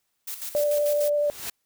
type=noise with tremolo; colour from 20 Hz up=blue; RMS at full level=-33 dBFS; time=0.27-1.1 s; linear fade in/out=10 ms; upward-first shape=square; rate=6.8 Hz; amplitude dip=60%
type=tone with vibrato; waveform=sine; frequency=587.3 Hz; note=D5; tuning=in tune; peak=-20 dBFS; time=0.55-1.3 s; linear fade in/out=0 ms; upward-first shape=sine; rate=12 Hz; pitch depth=9 cents each way
type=noise with exponential growth; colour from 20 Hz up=white; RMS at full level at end=-30 dBFS; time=1.04-1.5 s; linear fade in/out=5 ms; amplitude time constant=100 ms
effects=white hiss -75 dBFS RMS until 1.65 s